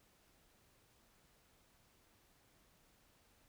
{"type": "silence", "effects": ["pink hiss -71 dBFS RMS until 3.48 s"]}